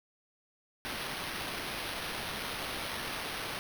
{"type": "noise with sample-and-hold", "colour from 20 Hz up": "violet", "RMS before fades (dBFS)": -38, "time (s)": [0.85, 3.59], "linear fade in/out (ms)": 0, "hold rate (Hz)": 7350, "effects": []}